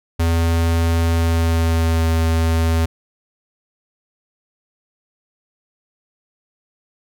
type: tone with pitch glide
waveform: square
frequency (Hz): 83.2 to 81.87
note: E2 to E2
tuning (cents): +17 to -11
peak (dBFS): -15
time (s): 0.19-2.86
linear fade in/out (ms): 10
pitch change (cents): -28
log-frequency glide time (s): 1.14-2.03
effects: none